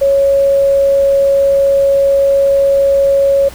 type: tone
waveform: sine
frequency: 553 Hz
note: C#5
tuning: 4 cents flat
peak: -7 dBFS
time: 0.01-3.49 s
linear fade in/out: 10 ms
effects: added 60 Hz sine -35 dBFS peak until 3.54 s + pink hiss -34 dBFS RMS until 3.54 s